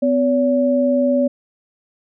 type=tone pair together; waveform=sine; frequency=253.4 / 568.9 Hz; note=B3 / C#5; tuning=+45 / +45 cents; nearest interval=octave + major second; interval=1400 cents; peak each=-16 dBFS; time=0.02-1.28 s; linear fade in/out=10 ms; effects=none